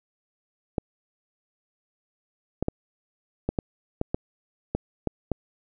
clicks, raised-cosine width 2 ms, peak -11 dBFS, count 10, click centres 0.782 / 2.626 / 2.684 / 3.49 / 3.588 / 4.014 / 4.145 / 4.75 / 5.073 / 5.317 s, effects none

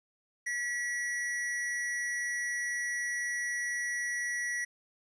square tone with amplitude modulation, 1937 Hz, B6, 34 cents flat, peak -30 dBFS, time 0.46-4.65 s, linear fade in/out 10 ms, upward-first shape sine, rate 224 Hz, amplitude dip 45%, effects resampled to 22050 Hz + 11-bit

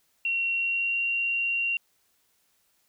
sine tone with pitch glide, 2736 to 2758 Hz, F7 to F7, -36 to -22 cents, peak -24 dBFS, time 0.25-1.77 s, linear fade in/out 2 ms, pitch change +14 cents, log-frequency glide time 0.52-0.99 s, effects white hiss -69 dBFS RMS until 2.88 s

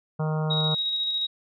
harmonic tone, 155.4 Hz, D#3, 2 cents flat, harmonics 1 / 3 / 4 / 5 / 6 / 7 / 8 / 9, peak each -24 / -34 / -36 / -38 / -40 / -41 / -42 / -43 dBFS, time 0.19-0.75 s, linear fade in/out 10 ms
sine tone with tremolo, 3800 Hz, A#7, 33 cents sharp, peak -23 dBFS, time 0.5-1.27 s, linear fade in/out 10 ms, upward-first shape square, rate 14 Hz, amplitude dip 25%
effects none

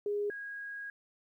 sine tone pair in turn, 411.5 / 1642.4 Hz, G#4 / G#6, -16 / -20 cents, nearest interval 2 octaves, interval 2396 cents, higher second, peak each -30 / -39 dBFS, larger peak first, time 0.06-0.3 / 0.3-0.9 s, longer second, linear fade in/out 2 ms, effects 12-bit

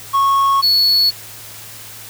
triangle tone pair in turn, 1100 / 4400 Hz, C#6 / C#8, -14 / -14 cents, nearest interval 2 octaves, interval 2400 cents, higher second, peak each -9 dBFS, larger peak neither, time 0.13-0.62 / 0.62-1.11 s, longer neither, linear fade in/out 20 ms, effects added 108 Hz sine -44 dBFS peak until 2.09 s + white hiss -35 dBFS RMS until 2.09 s

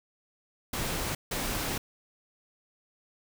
pink noise bursts at uneven times, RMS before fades -32 dBFS, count 2, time 0.73-1.15 / 1.31-1.78 s, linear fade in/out 5 ms, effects none

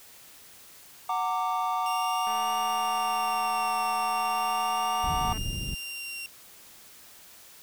triangle chord, Gb augmented, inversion none, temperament equal with one note detuned, 740 / 917.4 / 1174.7 Hz, Gb5 / Bb5 / D6, 0 / -28 / 0 cents, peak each -28 / -29 / -28 dBFS, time 1.09-5.33 s, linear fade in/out 5 ms
sawtooth tone with vibrato, 2782 Hz, F7, 7 cents flat, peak -32 dBFS, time 1.86-6.26 s, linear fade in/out 0 ms, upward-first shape triangle, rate 0.38 Hz, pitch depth 27 cents each way
click train, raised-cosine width 0.5 ms, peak -29 dBFS, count 678, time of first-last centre 2.27-5.376 s, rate 218 Hz
pink low-pass noise, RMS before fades -33 dBFS, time 5.03-5.75 s, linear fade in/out 10 ms, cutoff 180 Hz, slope 12 dB/octave
effects white hiss -51 dBFS RMS until 7.62 s

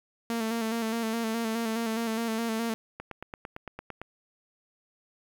sawtooth tone with vibrato, 226.6 Hz, A#3, 49 cents flat, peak -24 dBFS, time 0.3-2.74 s, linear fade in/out 0 ms, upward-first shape square, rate 4.8 Hz, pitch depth 36 cents each way
click train, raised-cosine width 0.5 ms, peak -23 dBFS, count 10, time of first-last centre 3-4.016 s, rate 8.86 Hz
effects 9-bit

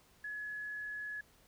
sine tone with frequency modulation, 1695 Hz, G#6, 35 cents sharp, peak -39 dBFS, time 0.24-1.21 s, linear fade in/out 5 ms, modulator 43 Hz, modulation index 0.2, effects pink hiss -66 dBFS RMS until 1.47 s

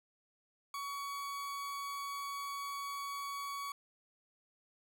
40% pulse tone, 1126 Hz, C#6, 27 cents sharp, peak -38 dBFS, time 0.74-3.72 s, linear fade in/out 2 ms, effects none

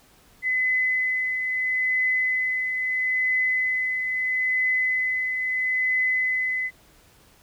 sine tone with tremolo, 2022 Hz, B6, 40 cents sharp, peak -19 dBFS, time 0.42-6.71 s, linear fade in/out 50 ms, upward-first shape triangle, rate 0.76 Hz, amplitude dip 45%, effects pink hiss -56 dBFS RMS until 7.42 s

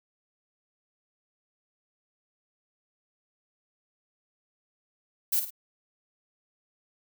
violet noise with echo, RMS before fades -25 dBFS, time 5.32-5.4 s, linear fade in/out 10 ms, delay 53 ms, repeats 2, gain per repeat -8 dB, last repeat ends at 5.506 s, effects none

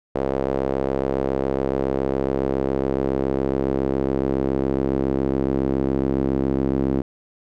sawtooth tone with band-pass filter sweep, 67.2 Hz, C2, 47 cents sharp, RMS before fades -22 dBFS, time 0.15-7.02 s, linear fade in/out 5 ms, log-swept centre 500 to 310 Hz, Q 2, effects none

